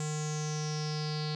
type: tone with low-pass filter sweep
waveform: square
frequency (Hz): 152.2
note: D#3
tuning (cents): -38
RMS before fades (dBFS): -34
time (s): 0-1.35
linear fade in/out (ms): 2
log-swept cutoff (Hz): 7400 to 4400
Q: 7.9
effects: none